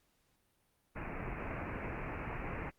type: low-pass noise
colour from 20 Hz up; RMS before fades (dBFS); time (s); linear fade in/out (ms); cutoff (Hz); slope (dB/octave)
pink; -41; 0.95-2.71; 20; 2600; 96
effects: pink hiss -75 dBFS RMS until 2.78 s + Opus 48 kbps